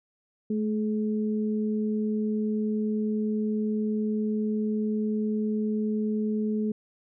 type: tone pair together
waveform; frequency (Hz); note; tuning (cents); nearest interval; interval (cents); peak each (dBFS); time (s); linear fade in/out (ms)
sine; 215.3 / 425; A3 / G#4; -37 / +40; octave; 1177; -25 / -32; 0.5-6.72; 5
effects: none